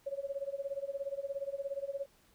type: tone with tremolo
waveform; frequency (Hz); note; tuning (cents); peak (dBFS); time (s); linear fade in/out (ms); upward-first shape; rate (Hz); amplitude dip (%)
sine; 555; C#5; +2; -32; 0.06-2.06; 10; sine; 17; 90
effects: pink hiss -67 dBFS RMS until 2.34 s